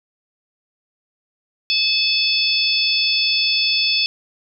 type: harmonic tone with a mistuned harmonic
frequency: 865 Hz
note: A5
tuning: 30 cents flat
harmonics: 3 / 4 / 5 / 6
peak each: -21 / -21 / -21 / -21 dBFS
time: 1.7-4.06 s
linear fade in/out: 0 ms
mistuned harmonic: 5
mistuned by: +58 cents
effects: none